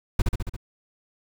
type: noise with echo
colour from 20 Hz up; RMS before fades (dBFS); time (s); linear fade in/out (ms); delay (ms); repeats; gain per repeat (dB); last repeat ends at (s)
brown; -18; 0.19-0.22; 5; 69; 5; -3; 0.565
effects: none